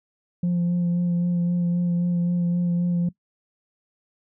sine tone with vibrato, 174.61 Hz, F3, in tune, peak -17 dBFS, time 0.43-3.09 s, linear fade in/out 5 ms, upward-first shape sine, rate 3.8 Hz, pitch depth 17 cents each way, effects noise-tail reverb RT60 0.1 s tail -20 dB re dry + tanh soft clip ceiling -18 dBFS

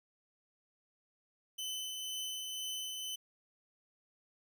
sawtooth tone with tremolo, 3035 Hz, F#7, 43 cents sharp, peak -34 dBFS, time 1.58-3.16 s, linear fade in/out 10 ms, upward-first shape triangle, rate 2 Hz, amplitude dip 30%, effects none

